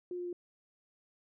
sine tone with pitch steps, 357.1 / 354.4 / 351.8 Hz, F4 / F4 / F4, +39 / +25 / +13 cents, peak -36 dBFS, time 0.11-0.329 s, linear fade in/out 2 ms, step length 73 ms, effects none

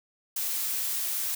blue noise, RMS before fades -30 dBFS, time 0.36-1.35 s, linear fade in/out 5 ms, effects none

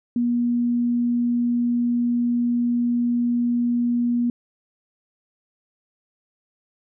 sine tone, 240 Hz, B3, 49 cents flat, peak -18 dBFS, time 0.16-4.3 s, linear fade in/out 2 ms, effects none

